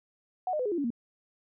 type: tone with pitch steps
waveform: sine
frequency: 737 / 609.1 / 503.4 / 416 / 343.8 / 284.2 / 234.8 Hz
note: F#5 / D#5 / B4 / G#4 / F4 / C#4 / A#3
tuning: -7 / -37 / +33 / +3 / -27 / +43 / +13 cents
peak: -27 dBFS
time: 0.47-0.904 s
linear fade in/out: 2 ms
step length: 62 ms
effects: none